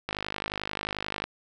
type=click train; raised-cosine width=0.3 ms; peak=-14 dBFS; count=60; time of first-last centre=0.09-1.24 s; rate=51.3 Hz; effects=none